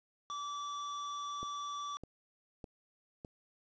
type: tone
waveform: square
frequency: 1158 Hz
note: D6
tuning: 25 cents flat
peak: -39 dBFS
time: 0.3-1.97 s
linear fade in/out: 0 ms
type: click train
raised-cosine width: 2 ms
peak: -32 dBFS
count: 4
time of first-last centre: 1.43-3.248 s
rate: 1.65 Hz
effects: resampled to 16000 Hz + 10-bit